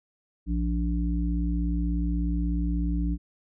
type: harmonic tone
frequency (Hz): 58.27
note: A#1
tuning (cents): 0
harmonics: 1 / 3 / 5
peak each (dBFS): -25 / -30 / -32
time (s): 0.46-3.18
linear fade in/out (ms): 50
effects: none